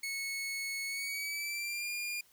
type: tone with pitch glide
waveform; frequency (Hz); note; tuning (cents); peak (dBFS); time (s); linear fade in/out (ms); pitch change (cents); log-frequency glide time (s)
sawtooth; 2200 to 2413; C#7 to D7; -14 to +46; -32; 0.03-2.21; 5; +160; 0.86-1.9
effects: white hiss -65 dBFS RMS until 2.32 s